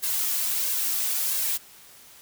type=noise with flanger; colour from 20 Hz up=blue; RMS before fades=-26 dBFS; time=0.02-1.58 s; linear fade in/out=20 ms; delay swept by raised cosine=1.8 to 3.5 ms; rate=1.5 Hz; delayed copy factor=+0.65; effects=white hiss -50 dBFS RMS until 2.21 s